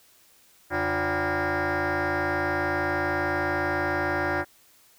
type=tone with frequency modulation; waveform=sine; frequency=523.3 Hz; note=C5; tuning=in tune; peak=-21 dBFS; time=0.7-4.45 s; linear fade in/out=50 ms; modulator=220 Hz; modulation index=5.9; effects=tanh soft clip ceiling -22 dBFS + white hiss -58 dBFS RMS until 4.98 s